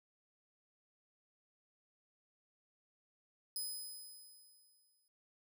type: tone with exponential decay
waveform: 5% pulse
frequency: 5030 Hz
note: D#8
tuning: 18 cents sharp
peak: -32 dBFS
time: 3.56-5.08 s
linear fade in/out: 1 ms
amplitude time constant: 330 ms
effects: none